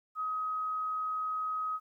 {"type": "tone", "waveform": "sine", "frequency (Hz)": 1264, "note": "D#6", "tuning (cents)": 27, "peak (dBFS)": -31, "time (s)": [0.15, 1.8], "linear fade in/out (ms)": 50, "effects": ["12-bit"]}